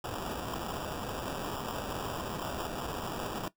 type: noise with sample-and-hold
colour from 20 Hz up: violet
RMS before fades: -37 dBFS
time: 0.04-3.48 s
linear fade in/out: 2 ms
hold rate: 2100 Hz
effects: noise-tail reverb RT60 0.1 s tail -17 dB re dry